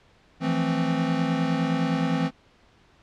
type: chord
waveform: square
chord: F major seventh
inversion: third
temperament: equal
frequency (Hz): 164.81 / 174.61 / 220 / 261.6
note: E3 / F3 / A3 / C4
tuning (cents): 0 / 0 / 0 / 0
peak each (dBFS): -27 / -31 / -32 / -27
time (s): 0.4-2.31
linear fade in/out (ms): 50
effects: pink hiss -58 dBFS RMS until 3.02 s + low-pass 4000 Hz 12 dB/octave